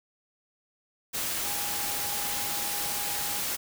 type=tone in noise; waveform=sine; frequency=818 Hz; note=G#5; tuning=26 cents flat; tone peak=-40 dBFS; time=1.43-3.41 s; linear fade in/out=20 ms; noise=white; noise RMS=-31 dBFS; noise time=1.13-3.57 s; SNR=-12 dB; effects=none